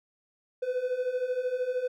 triangle beating tone pair, 493.9 / 506.9 Hz, B4 / B4, 0 / +45 cents, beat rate 13 Hz, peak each -31 / -27 dBFS, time 0.62-1.88 s, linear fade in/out 10 ms, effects none

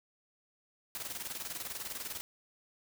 white noise with tremolo, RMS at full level -39 dBFS, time 0.95-2.21 s, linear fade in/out 0 ms, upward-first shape square, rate 20 Hz, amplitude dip 60%, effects none

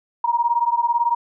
sine beating tone pair, 939 / 957 Hz, A#5 / A#5, +12 / +45 cents, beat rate 18 Hz, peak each -19 / -20 dBFS, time 0.24-1.15 s, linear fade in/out 5 ms, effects none

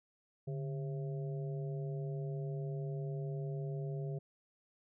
harmonic tone with a mistuned harmonic, 133.6 Hz, C3, 36 cents sharp, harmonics 1 / 3 / 4 / 5, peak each -37 / -45 / -52 / -52 dBFS, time 0.47-4.19 s, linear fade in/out 10 ms, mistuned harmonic 1, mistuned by +140 cents, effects none

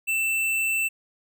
sine tone with hard clipping, 2667 Hz, E7, 20 cents sharp, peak -23 dBFS, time 0.07-0.89 s, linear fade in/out 20 ms, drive 17 dB, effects none

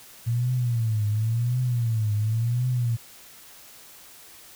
sine tone with vibrato, 115.1 Hz, A#2, 22 cents flat, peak -21 dBFS, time 0.26-2.97 s, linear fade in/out 20 ms, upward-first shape triangle, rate 0.93 Hz, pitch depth 180 cents each way, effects white hiss -48 dBFS RMS until 4.55 s

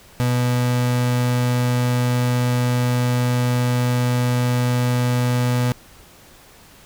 35% pulse tone, 123.47 Hz, B2, in tune, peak -15 dBFS, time 0.2-5.72 s, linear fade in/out 0 ms, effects pink hiss -47 dBFS RMS until 6.85 s

